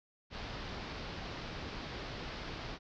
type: low-pass noise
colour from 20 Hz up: pink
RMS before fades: -43 dBFS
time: 0.3-2.79 s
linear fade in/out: 50 ms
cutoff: 5200 Hz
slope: 48 dB/octave
effects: none